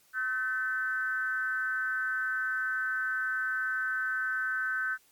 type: tone with frequency modulation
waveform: sine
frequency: 1527 Hz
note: G6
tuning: 46 cents flat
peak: -28 dBFS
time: 0.13-4.98 s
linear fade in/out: 50 ms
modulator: 233 Hz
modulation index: 0.61
effects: white hiss -64 dBFS RMS until 5.11 s + MP3 96 kbps